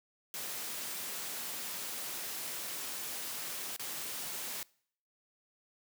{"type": "noise with dropouts", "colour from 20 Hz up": "white", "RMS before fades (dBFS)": -40, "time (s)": [0.34, 4.63], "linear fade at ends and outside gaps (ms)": 1, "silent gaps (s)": [3.764, 3.795], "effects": ["noise-tail reverb RT60 0.6 s tail -24 dB re dry", "high-pass 150 Hz 12 dB/octave"]}